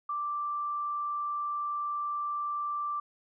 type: tone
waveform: sine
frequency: 1174.7 Hz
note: D6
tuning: in tune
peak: -30 dBFS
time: 0.09-3 s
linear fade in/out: 5 ms
effects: none